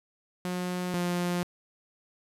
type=tone pair in turn; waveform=sawtooth; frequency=180.1 / 176.39 Hz; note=F#3 / F3; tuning=-46 / +18 cents; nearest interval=unison; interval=36 cents; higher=first; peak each=-26 / -23 dBFS; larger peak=second; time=0.45-0.94 / 0.94-1.43 s; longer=neither; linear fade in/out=0 ms; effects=resampled to 32000 Hz + 10-bit